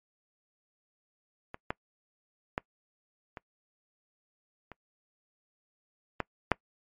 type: clicks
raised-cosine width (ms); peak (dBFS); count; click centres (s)
0.5; -24 / -15 / -14 / -25 / -29 / -14 / -7; 7; 1.544 / 1.705 / 2.579 / 3.372 / 4.717 / 6.203 / 6.517
effects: noise-tail reverb RT60 0.1 s tail -24 dB re dry + MP3 48 kbps